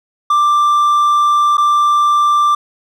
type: tone with dropouts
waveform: triangle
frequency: 1180 Hz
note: D6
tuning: 8 cents sharp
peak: -7 dBFS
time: 0.3-2.55 s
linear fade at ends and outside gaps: 5 ms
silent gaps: 1.571-1.579 s
effects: none